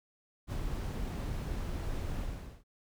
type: noise with ADSR envelope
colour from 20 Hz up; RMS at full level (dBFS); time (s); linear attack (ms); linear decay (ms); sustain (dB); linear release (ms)
brown; -34; 0.47-2.64; 51; 49; -2; 470
effects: none